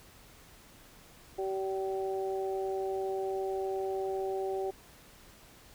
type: harmonic tone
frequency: 192 Hz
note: G3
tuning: 36 cents flat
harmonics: 2 / 3 / 4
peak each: -32 / -41 / -38 dBFS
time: 1.38-4.71 s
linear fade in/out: 10 ms
effects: pink hiss -56 dBFS RMS until 5.74 s